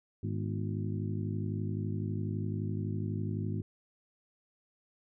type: harmonic tone with a mistuned harmonic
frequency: 51.91 Hz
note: G#1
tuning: in tune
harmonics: 2 / 3 / 4 / 5 / 6 / 7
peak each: -34 / -38 / -40 / -42 / -44 / -45 dBFS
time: 0.23-3.62 s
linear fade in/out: 5 ms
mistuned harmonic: 5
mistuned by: -89 cents
effects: none